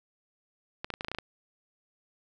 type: clicks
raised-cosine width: 0.3 ms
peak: -18 dBFS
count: 9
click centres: 0.845 / 0.903 / 0.939 / 1.009 / 1.047 / 1.084 / 1.116 / 1.148 / 1.186 s
effects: none